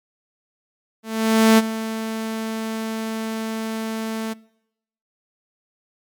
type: tone with ADSR envelope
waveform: sawtooth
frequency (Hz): 222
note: A3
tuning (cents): +16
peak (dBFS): -6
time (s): 1.03-4.34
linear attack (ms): 550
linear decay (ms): 32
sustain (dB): -15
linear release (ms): 17
effects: noise-tail reverb RT60 0.8 s tail -23 dB re dry + MP3 96 kbps